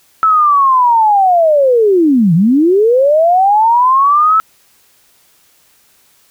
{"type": "linear two-way sweep", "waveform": "sine", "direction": "down then up", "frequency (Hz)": [1318.5, 155.3, 1318.5], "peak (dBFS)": -6, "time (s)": [0.23, 4.4], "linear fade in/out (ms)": 0, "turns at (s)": 2.34, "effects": ["white hiss -51 dBFS RMS until 6.3 s"]}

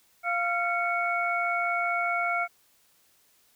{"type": "tone cluster", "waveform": "sine", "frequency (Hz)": [696, 1377, 2218], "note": ["F5", "F6", "C#7"], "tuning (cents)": [-6, -25, 0], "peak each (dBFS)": -29, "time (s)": [0.23, 2.48], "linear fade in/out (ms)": 50, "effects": ["white hiss -64 dBFS RMS until 3.55 s"]}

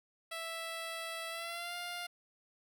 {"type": "tone with pitch glide", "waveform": "10% pulse", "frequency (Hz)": [659.3, 702.6], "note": ["E5", "F5"], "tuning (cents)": [0, 10], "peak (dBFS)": -31, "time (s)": [0.31, 2.07], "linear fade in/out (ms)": 10, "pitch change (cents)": 110, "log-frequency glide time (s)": [1.29, 1.75], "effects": []}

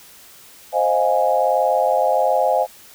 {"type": "chord", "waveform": "sine", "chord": "F minor seventh", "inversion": "second", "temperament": "equal with one note detuned", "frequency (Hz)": [523.3, 622.3, 703.7, 830.6], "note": ["C5", "Eb5", "F5", "Ab5"], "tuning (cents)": [0, 0, 13, 0], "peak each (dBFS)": -20, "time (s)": [0.72, 2.67], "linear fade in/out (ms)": 50, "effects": ["white hiss -45 dBFS RMS until 2.94 s"]}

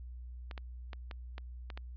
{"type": "clicks", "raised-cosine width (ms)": 0.3, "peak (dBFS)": -28, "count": 7, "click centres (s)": [0.512, 0.578, 0.932, 1.112, 1.381, 1.702, 1.775], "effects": ["added 61 Hz sine -43 dBFS peak until 1.96 s", "resampled to 11025 Hz"]}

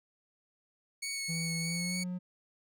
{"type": "tone with vibrato", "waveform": "15% pulse", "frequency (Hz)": 2217, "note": "C#7", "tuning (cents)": 0, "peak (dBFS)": -28, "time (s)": [1.02, 2.04], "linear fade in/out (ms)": 10, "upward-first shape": "sine", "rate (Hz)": 3.3, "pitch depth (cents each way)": 16}
{"type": "tone with pitch glide", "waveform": "triangle", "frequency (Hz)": [165.5, 180.48], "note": ["E3", "F#3"], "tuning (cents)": [7, -43], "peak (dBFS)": -32, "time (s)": [1.28, 2.19], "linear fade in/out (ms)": 20, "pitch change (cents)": 150, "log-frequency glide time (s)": [1.65, 1.93]}
{"effects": []}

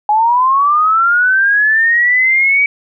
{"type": "linear sweep", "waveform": "sine", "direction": "up", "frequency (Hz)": [830.6, 2281], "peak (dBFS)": -8, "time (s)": [0.09, 2.66], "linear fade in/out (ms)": 2, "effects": []}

